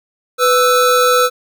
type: tone pair together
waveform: square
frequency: 497.5 / 1316 Hz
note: B4 / E6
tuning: +13 / -3 cents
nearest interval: octave + perfect fourth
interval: 1684 cents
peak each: -13 dBFS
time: 0.38-1.3 s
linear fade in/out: 50 ms
effects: none